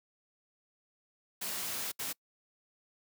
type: noise bursts at uneven times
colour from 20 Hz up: white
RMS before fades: -37 dBFS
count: 2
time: 1.41-1.92 / 1.99-2.13 s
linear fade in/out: 10 ms
effects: noise-tail reverb RT60 0.1 s tail -26 dB re dry + high-pass 100 Hz 12 dB/octave